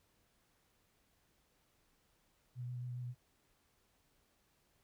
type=tone with vibrato; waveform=sine; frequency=123.47 Hz; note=B2; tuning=in tune; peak=-40 dBFS; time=2.55-3.15 s; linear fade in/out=50 ms; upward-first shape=sine; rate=7.3 Hz; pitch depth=17 cents each way; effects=pink hiss -75 dBFS RMS until 4.83 s